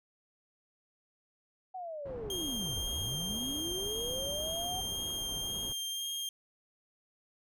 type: linear two-way sweep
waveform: sine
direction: down then up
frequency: 760 to 36.71 to 760 Hz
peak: -38 dBFS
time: 1.74-4.81 s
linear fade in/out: 10 ms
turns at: 2.86 s
type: low-pass noise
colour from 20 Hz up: pink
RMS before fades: -45 dBFS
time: 2.05-5.73 s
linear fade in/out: 10 ms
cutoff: 810 Hz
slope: 12 dB/octave
type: tone with vibrato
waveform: sawtooth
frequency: 3205 Hz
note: G7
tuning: 38 cents sharp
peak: -32 dBFS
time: 2.3-6.29 s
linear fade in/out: 2 ms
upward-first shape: sine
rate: 1.9 Hz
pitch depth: 12 cents each way
effects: none